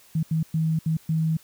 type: tone bursts at uneven times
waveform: sine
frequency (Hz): 160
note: D#3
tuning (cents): +49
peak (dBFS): -20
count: 5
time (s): 0.15-0.23 / 0.31-0.43 / 0.54-0.79 / 0.86-0.97 / 1.09-1.37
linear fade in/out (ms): 5
effects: white hiss -54 dBFS RMS until 1.43 s